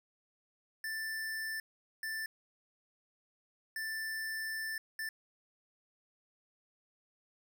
square tone bursts at uneven times, 1769 Hz, A6, 9 cents sharp, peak -37 dBFS, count 4, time 0.84-1.6 / 2.03-2.26 / 3.76-4.78 / 4.99-5.09 s, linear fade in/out 2 ms, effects none

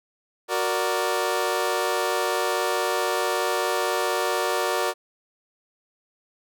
20% pulse chord, Gb augmented, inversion none, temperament equal, 370 / 466.2 / 587.3 Hz, Gb4 / Bb4 / D5, 0 / 0 / 0 cents, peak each -22 dBFS, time 0.48-4.94 s, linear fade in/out 50 ms, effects none

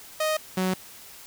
sawtooth tone pair in turn, 622.3 / 186.03 Hz, D#5 / F#3, 0 / +10 cents, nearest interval octave + major sixth, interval 2090 cents, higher first, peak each -19 dBFS, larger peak neither, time 0.2-0.37 / 0.57-0.74 s, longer neither, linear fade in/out 5 ms, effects white hiss -46 dBFS RMS until 1.26 s

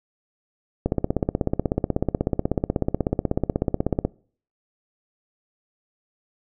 click train, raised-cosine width 2 ms, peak -7 dBFS, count 53, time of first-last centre 0.86-4.05 s, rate 16.3 Hz, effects noise-tail reverb RT60 0.5 s tail -24 dB re dry

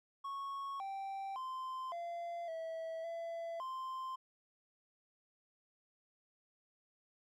triangle tone with pitch steps, 1103 / 781 / 1038 / 686 / 652 / 670 / 1044 Hz, C#6 / G5 / C6 / F5 / E5 / E5 / C6, -9 / -7 / -14 / -31 / -19 / +28 / -4 cents, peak -38 dBFS, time 0.24-4.16 s, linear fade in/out 10 ms, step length 560 ms, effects none

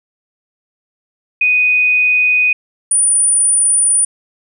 sine tone pair in turn, 2489 / 9438 Hz, D#7 / D9, 0 / +7 cents, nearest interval octave + major seventh, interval 2307 cents, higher second, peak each -9 dBFS, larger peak neither, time 1.41-2.53 / 2.91-4.05 s, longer second, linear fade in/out 5 ms, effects none

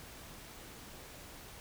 silence, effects pink hiss -51 dBFS RMS until 1.6 s

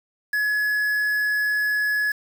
triangle tone with quantisation, 1694 Hz, G#6, 34 cents sharp, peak -18 dBFS, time 0.33-2.12 s, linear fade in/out 5 ms, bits 6, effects none

